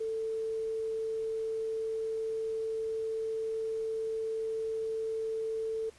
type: tone with quantisation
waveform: sine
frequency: 444.1 Hz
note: A4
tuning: 16 cents sharp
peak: -31 dBFS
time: 0-5.9 s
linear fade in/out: 10 ms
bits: 10
effects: pink hiss -59 dBFS RMS until 5.98 s + resampled to 24000 Hz